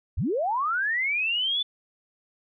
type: linear sweep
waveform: sine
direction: up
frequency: 46.57 to 3520 Hz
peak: -23 dBFS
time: 0.17-1.63 s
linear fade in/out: 10 ms
effects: none